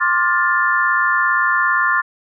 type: chord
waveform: sine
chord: D minor seventh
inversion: third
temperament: just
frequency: 1057.2 / 1174.7 / 1409.6 / 1762 Hz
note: C6 / D6 / F6 / A6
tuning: +18 / 0 / +16 / +2 cents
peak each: -19 / -22 / -19 / -17 dBFS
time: 0-2.02 s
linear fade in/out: 20 ms
effects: none